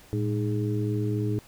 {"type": "harmonic tone with a mistuned harmonic", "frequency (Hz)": 103.83, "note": "G#2", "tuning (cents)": 0, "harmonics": [1, 2, 3, 4], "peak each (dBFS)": [-26, -34, -31, -33], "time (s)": [0.13, 1.39], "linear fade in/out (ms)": 0, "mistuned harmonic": 1, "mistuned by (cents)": 150, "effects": ["pink hiss -53 dBFS RMS until 1.47 s"]}